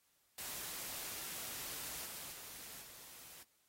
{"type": "noise with level steps", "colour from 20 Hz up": "white", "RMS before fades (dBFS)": [-45, -48, -51, -55], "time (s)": [0.38, 3.43], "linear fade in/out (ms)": 2, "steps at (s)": [2.05, 2.31, 2.81], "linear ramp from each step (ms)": 20, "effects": ["white hiss -75 dBFS RMS until 3.68 s", "AAC 48 kbps"]}